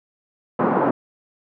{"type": "band-pass noise", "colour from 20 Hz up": "pink", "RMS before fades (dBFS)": -19, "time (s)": [0.59, 0.91], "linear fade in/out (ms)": 5, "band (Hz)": [200, 1200], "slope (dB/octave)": 24, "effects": []}